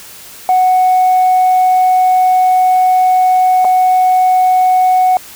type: tone with dropouts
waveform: sine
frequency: 740 Hz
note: F#5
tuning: in tune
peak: -5 dBFS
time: 0.49-5.17 s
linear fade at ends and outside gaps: 1 ms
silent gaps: 3.646-3.65 s
effects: tanh soft clip ceiling -4 dBFS + white hiss -34 dBFS RMS until 5.35 s